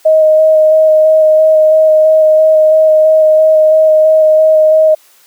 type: tone with vibrato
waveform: sine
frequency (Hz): 626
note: D#5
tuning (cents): +10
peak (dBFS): -3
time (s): 0.05-4.95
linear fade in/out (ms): 10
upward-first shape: square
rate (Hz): 3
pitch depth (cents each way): 10
effects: white hiss -46 dBFS RMS until 5.26 s + high-pass 400 Hz 12 dB/octave